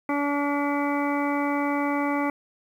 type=harmonic tone; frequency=286.8 Hz; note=D4; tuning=41 cents flat; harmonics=1 / 2 / 3 / 4 / 5 / 7 / 8; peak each=-25 / -31 / -30 / -32 / -37 / -34 / -37 dBFS; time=0.09-2.3 s; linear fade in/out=2 ms; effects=9-bit